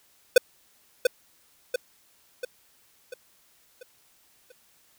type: tone with echo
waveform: square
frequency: 502 Hz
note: B4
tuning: 28 cents sharp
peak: -11 dBFS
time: 0.36-0.38 s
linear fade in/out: 5 ms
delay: 690 ms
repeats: 6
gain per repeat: -6 dB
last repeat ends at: 4.52 s
effects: white hiss -62 dBFS RMS until 4.98 s